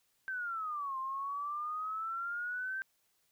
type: exponential two-way sweep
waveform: sine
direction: down then up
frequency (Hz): 1568 to 1046.5 to 1568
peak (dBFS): -35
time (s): 0.28-2.82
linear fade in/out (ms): 0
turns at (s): 0.98
effects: white hiss -75 dBFS RMS until 3.31 s